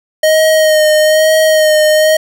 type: tone with vibrato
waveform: square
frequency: 622.3 Hz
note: D#5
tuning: in tune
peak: -7 dBFS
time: 0.23-2.17 s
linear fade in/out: 5 ms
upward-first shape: sine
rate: 1.1 Hz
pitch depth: 25 cents each way
effects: none